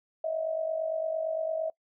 sine tone with amplitude modulation, 642 Hz, E5, 46 cents flat, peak -25 dBFS, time 0.24-1.7 s, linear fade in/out 5 ms, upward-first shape sine, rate 48.8 Hz, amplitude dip 65%, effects noise-tail reverb RT60 0.1 s tail -22 dB re dry

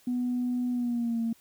sine tone with pitch glide, 246.9 to 229 Hz, B3 to A#3, 0 to -31 cents, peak -25 dBFS, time 0.07-1.33 s, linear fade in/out 5 ms, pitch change -131 cents, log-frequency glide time 0.71-1.21 s, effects tanh soft clip ceiling -22 dBFS + white hiss -61 dBFS RMS until 1.4 s

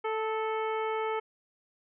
harmonic tone with a mistuned harmonic, 440 Hz, A4, in tune, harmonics 1 / 2 / 3 / 4 / 5 / 6 / 7, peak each -31 / -34 / -37 / -47 / -41 / -54 / -50 dBFS, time 0.04-1.2 s, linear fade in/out 10 ms, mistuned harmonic 3, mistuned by -21 cents, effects none

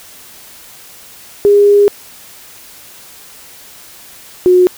sine tone pair in turn, 407.7 / 363.2 Hz, G#4 / F#4, -32 / -32 cents, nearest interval major second, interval 200 cents, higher first, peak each -4 dBFS, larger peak neither, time 1.45-1.88 / 4.46-4.67 s, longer first, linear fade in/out 0 ms, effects white hiss -37 dBFS RMS until 4.77 s

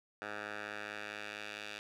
10% pulse tone with band-pass filter sweep, 104.5 Hz, G#2, 11 cents sharp, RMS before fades -44 dBFS, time 0.22-1.79 s, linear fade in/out 0 ms, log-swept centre 1400 to 2900 Hz, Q 1.4, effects none

